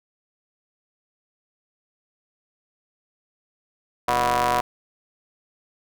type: ring-modulated tone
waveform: sawtooth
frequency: 125.6 Hz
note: B2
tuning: 30 cents sharp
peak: -12 dBFS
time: 4.08-4.61 s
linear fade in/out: 5 ms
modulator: 855 Hz
effects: none